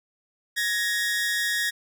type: tone pair together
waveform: sawtooth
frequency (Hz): 1680 / 1866.1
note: G#6 / A#6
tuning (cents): +19 / +1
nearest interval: major second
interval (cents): 182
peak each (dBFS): -24 / -22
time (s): 0.56-1.71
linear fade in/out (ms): 20
effects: none